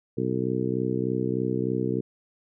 harmonic tone, 63.3 Hz, B1, 43 cents sharp, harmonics 2 / 3 / 4 / 5 / 6 / 7, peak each -31 / -31 / -31 / -31 / -31 / -31 dBFS, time 0.17-2.01 s, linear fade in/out 10 ms, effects none

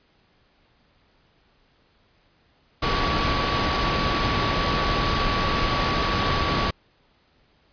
sine tone in noise, 1137 Hz, C#6, 44 cents sharp, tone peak -27 dBFS, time 2.82-6.71 s, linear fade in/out 10 ms, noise pink, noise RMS -23 dBFS, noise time 2.82-6.71 s, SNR -7 dB, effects pink hiss -62 dBFS RMS until 7.72 s + resampled to 11025 Hz

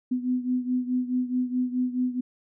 sine beating tone pair, 250 / 254.7 Hz, B3 / C4, +21 / -46 cents, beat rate 4.7 Hz, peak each -25 / -29 dBFS, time 0.11-2.21 s, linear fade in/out 10 ms, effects none

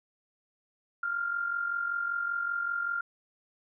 sine tone with amplitude modulation, 1396.9 Hz, F6, in tune, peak -26 dBFS, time 1.03-3.01 s, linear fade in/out 5 ms, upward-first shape sine, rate 45.2 Hz, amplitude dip 60%, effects none

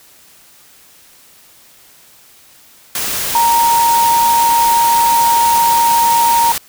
sine tone in noise, 932.3 Hz, A#5, in tune, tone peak -9 dBFS, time 3.35-6.52 s, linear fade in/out 2 ms, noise white, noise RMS -19 dBFS, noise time 2.95-6.58 s, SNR +7 dB, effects white hiss -45 dBFS RMS until 6.68 s

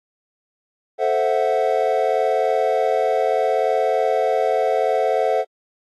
triangle chord, F# half-diminished seventh, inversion first, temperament equal, 440 / 523.3 / 659.3 / 740 Hz, A4 / C5 / E5 / F#5, 0 / 0 / 0 / 0 cents, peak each -20 dBFS, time 0.98-5.45 s, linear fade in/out 50 ms, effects AAC 48 kbps

